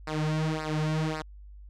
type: tone with flanger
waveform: sawtooth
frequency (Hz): 155.56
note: D#3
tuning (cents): 0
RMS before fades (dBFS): -29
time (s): 0.07-1.22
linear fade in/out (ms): 5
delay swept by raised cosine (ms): 0.3 to 4.1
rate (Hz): 1.8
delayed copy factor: -0.95
effects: added 50 Hz sine -44 dBFS peak until 1.69 s + low-pass 6000 Hz 12 dB/octave